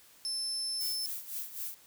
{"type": "tone", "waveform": "35% pulse", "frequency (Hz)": 5280, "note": "E8", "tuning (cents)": 2, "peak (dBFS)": -30, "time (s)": [0.25, 1.06], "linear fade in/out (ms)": 0}
{"type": "noise with tremolo", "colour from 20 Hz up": "violet", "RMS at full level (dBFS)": -37, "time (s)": [0.8, 1.75], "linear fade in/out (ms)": 10, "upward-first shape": "sine", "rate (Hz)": 3.9, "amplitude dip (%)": 75}
{"effects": ["white hiss -59 dBFS RMS until 1.86 s"]}